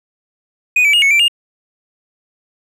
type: tone with pitch steps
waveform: triangle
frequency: 2482 / 2304 / 2859 / 2208 / 2344 / 2828 Hz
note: D#7 / D7 / F7 / C#7 / D7 / F7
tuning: -5 / -34 / +40 / -7 / -4 / +21 cents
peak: -7 dBFS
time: 0.76-1.282 s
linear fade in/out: 5 ms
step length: 87 ms
effects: none